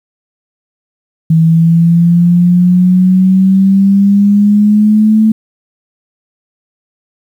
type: exponential sweep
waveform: sine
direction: up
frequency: 161.2 to 219.6 Hz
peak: -4 dBFS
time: 1.3-5.32 s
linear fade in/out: 5 ms
effects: 7-bit